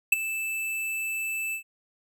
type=tone with ADSR envelope; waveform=square; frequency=2637 Hz; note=E7; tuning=in tune; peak=-14 dBFS; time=0.12-1.63 s; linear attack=6 ms; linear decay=18 ms; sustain=-15 dB; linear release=96 ms; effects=none